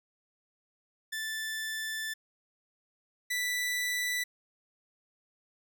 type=tone pair in turn; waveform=sawtooth; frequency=1760 / 1975.5 Hz; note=A6 / B6; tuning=0 / 0 cents; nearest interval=major second; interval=200 cents; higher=second; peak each=-30 / -26 dBFS; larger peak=second; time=1.12-2.14 / 3.3-4.24 s; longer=first; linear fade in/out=10 ms; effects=none